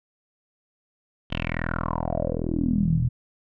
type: tone with low-pass filter sweep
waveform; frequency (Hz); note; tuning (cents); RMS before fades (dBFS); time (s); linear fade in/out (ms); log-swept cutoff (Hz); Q
10% pulse; 41.2; E1; 0; -25; 1.3-3.09; 20; 3200 to 120; 6.8
effects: none